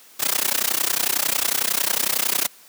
white noise with amplitude modulation, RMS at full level -18 dBFS, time 0.19-2.48 s, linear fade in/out 20 ms, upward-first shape sine, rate 31 Hz, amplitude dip 95%, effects white hiss -49 dBFS RMS until 2.68 s + high-pass 200 Hz 12 dB/octave

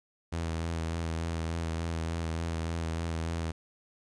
sawtooth tone with vibrato, 82.41 Hz, E2, in tune, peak -27 dBFS, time 0.32-3.52 s, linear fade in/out 10 ms, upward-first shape sine, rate 3.4 Hz, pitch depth 26 cents each way, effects resampled to 22050 Hz + 11-bit

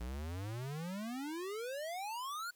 square exponential sweep, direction up, 57.1 to 1480 Hz, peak -40 dBFS, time 0-2.51 s, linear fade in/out 10 ms, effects white hiss -70 dBFS RMS until 2.55 s

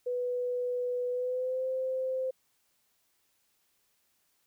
sine tone with pitch glide, 493.9 to 519.7 Hz, B4 to C5, 0 to -12 cents, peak -29 dBFS, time 0.06-2.31 s, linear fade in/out 10 ms, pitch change +88 cents, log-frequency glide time 1.1-1.66 s, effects white hiss -73 dBFS RMS until 4.46 s

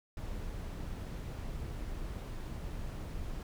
brown noise, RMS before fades -40 dBFS, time 0.17-3.43 s, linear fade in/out 2 ms, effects none

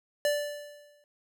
square tone with exponential decay, 585 Hz, D5, 7 cents flat, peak -23 dBFS, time 0.25-1.04 s, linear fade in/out 1 ms, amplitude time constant 170 ms, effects none

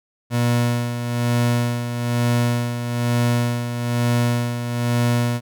30% pulse tone with tremolo, 120 Hz, B2, 49 cents flat, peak -13 dBFS, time 0.3-5.41 s, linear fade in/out 50 ms, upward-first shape sine, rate 1.1 Hz, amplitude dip 60%, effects none

